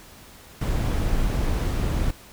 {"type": "noise", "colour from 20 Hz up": "brown", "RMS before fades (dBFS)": -23, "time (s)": [0.61, 2.11], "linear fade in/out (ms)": 5, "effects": ["pink hiss -47 dBFS RMS until 2.32 s"]}